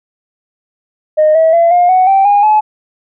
sine tone with pitch steps, 616 / 645.5 / 676.4 / 708.8 / 742.8 / 778.4 / 815.6 / 854.7 Hz, D#5 / E5 / E5 / F5 / F#5 / G5 / G#5 / G#5, -17 / -37 / +44 / +25 / +7 / -12 / -32 / +49 cents, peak -4 dBFS, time 1.17-2.61 s, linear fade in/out 20 ms, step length 180 ms, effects tanh soft clip ceiling -2 dBFS

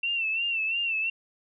sine tone with vibrato, 2700 Hz, E7, 41 cents sharp, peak -25 dBFS, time 0.03-1.1 s, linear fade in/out 5 ms, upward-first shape sine, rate 2.9 Hz, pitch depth 68 cents each way, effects none

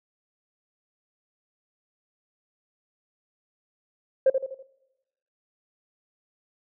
sine tone with echo, 530 Hz, C5, 22 cents sharp, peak -13 dBFS, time 4.26-4.3 s, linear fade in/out 5 ms, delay 82 ms, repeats 4, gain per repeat -7 dB, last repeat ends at 4.628 s, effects noise-tail reverb RT60 1.0 s tail -22 dB re dry + tanh soft clip ceiling -11 dBFS

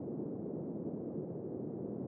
white band-pass noise, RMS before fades -41 dBFS, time 0-2.07 s, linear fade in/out 5 ms, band 130 to 420 Hz, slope 24 dB/octave, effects none

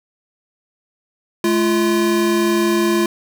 square tone pair together, 213.9 / 343.3 Hz, A3 / F4, -49 / -30 cents, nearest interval minor sixth, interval 819 cents, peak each -20 / -16 dBFS, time 1.44-3.06 s, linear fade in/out 2 ms, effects none

